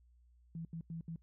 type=tone bursts at uneven times; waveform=sine; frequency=164.81 Hz; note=E3; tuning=in tune; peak=-40 dBFS; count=4; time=0.55-0.65 / 0.73-0.81 / 0.9-1.01 / 1.08-1.16 s; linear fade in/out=2 ms; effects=noise-tail reverb RT60 0.1 s tail -24 dB re dry + added 60 Hz sine -63 dBFS peak until 1.22 s